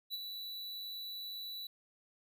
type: tone with ADSR envelope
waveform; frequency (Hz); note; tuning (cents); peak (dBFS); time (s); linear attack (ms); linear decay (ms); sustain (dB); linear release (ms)
square; 3951; B7; 0; -36; 0.1-1.67; 40; 27; -6; 4
effects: none